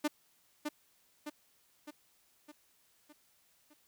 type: tone with echo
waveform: sawtooth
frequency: 298.7 Hz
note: D4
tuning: 29 cents sharp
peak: -25 dBFS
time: 0.04-0.08 s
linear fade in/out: 10 ms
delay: 610 ms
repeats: 6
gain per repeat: -5 dB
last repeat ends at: 3.74 s
effects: white hiss -70 dBFS RMS until 3.87 s